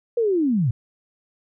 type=linear sweep; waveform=sine; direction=down; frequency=486.1 to 103.83 Hz; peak=-17 dBFS; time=0.17-0.71 s; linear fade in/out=5 ms; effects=none